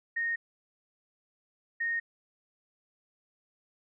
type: tone pair in turn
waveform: sine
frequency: 1853 / 1853 Hz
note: A#6 / A#6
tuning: -11 / -11 cents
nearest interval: unison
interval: 0 cents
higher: neither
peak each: -28 dBFS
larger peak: neither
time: 0.16-0.36 / 1.8-2 s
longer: neither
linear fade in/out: 10 ms
effects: none